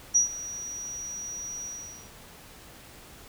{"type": "tone with ADSR envelope", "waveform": "sine", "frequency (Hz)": 5790, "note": "F#8", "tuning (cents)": -38, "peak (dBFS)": -16, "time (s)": [0.14, 2.11], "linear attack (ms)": 19, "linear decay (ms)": 120, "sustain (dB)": -18, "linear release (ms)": 470, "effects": ["pink hiss -49 dBFS RMS until 3.28 s"]}